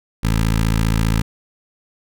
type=tone with notch filter; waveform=15% pulse; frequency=55 Hz; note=A1; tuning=in tune; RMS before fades=-17 dBFS; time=0.23-1.22 s; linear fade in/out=10 ms; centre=620 Hz; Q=1.2; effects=none